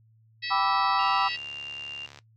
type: harmonic tone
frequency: 649 Hz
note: E5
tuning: 27 cents flat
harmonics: 3 / 4 / 5 / 6 / 7 / 8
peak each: -36 / -37 / -42 / -36 / -38 / -42 dBFS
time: 0.42-1.37 s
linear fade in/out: 20 ms
type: chord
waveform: sine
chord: E minor seventh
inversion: first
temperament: equal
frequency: 784 / 987.8 / 1174.7 / 1318.5 Hz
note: G5 / B5 / D6 / E6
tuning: 0 / 0 / 0 / 0 cents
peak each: -28 dBFS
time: 0.5-1.29 s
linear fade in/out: 20 ms
type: tone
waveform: sine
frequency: 2790 Hz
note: F7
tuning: 2 cents flat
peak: -34 dBFS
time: 0.99-2.06 s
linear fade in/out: 2 ms
type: click train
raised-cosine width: 0.2 ms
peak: -28 dBFS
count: 85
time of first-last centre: 1.01-2.188 s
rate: 71.3 Hz
effects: noise-tail reverb RT60 0.1 s tail -17 dB re dry + added 111 Hz sine -57 dBFS peak until 2.36 s

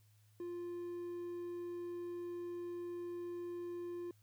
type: tone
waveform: triangle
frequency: 349.2 Hz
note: F4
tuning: in tune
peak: -39 dBFS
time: 0.4-4.11 s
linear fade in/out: 2 ms
effects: added 105 Hz sine -65 dBFS peak until 4.22 s + white hiss -75 dBFS RMS until 4.22 s

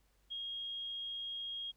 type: tone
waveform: sine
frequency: 3262 Hz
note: G#7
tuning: 32 cents flat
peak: -39 dBFS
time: 0.3-1.72 s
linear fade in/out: 20 ms
effects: added 50 Hz sine -70 dBFS peak until 1.76 s + pink hiss -75 dBFS RMS until 1.76 s

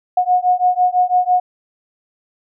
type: beating tone pair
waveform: sine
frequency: 723 / 729 Hz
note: F#5 / F#5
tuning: -40 / -26 cents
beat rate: 6 Hz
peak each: -15 dBFS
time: 0.17-1.4 s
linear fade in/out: 5 ms
effects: none

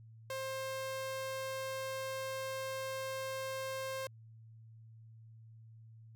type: tone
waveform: sawtooth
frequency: 530 Hz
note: C5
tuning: 22 cents sharp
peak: -34 dBFS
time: 0.3-4.07 s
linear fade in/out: 2 ms
effects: added 112 Hz sine -53 dBFS peak until 6.15 s

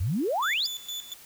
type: exponential sweep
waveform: sine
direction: up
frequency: 77.78 to 5274 Hz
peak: -24 dBFS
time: 0-0.67 s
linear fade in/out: 10 ms
type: tone with tremolo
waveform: 35% pulse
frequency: 3482 Hz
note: A7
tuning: 19 cents flat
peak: -30 dBFS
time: 0.42-1.14 s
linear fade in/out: 10 ms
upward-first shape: square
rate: 4.3 Hz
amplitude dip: 75%
effects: white hiss -50 dBFS RMS until 1.25 s

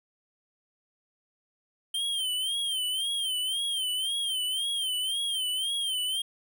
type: tone with vibrato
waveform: square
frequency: 3136 Hz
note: G7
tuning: in tune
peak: -28 dBFS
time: 1.94-6.22 s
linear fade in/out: 5 ms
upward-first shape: sine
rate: 1.9 Hz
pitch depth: 96 cents each way
effects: none

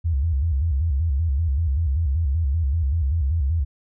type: tone with vibrato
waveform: sine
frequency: 75 Hz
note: D2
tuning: 37 cents sharp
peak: -18 dBFS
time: 0.04-3.65 s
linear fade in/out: 20 ms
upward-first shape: square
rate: 5.2 Hz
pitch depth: 180 cents each way
effects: none

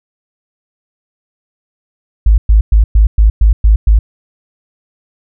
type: tone bursts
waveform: sine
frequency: 52.9 Hz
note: G#1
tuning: 33 cents sharp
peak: -3 dBFS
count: 8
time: 2.26-3.99 s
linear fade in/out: 5 ms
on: 120 ms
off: 110 ms
effects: none

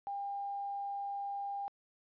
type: tone with quantisation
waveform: sine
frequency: 801 Hz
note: G5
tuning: 37 cents sharp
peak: -36 dBFS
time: 0.07-1.68 s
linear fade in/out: 0 ms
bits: 11
effects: resampled to 11025 Hz

